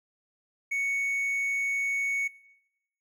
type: tone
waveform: triangle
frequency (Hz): 2222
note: C#7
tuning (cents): +4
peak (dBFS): -25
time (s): 0.71-2.28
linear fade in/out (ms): 10
effects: noise-tail reverb RT60 0.9 s tail -20 dB re dry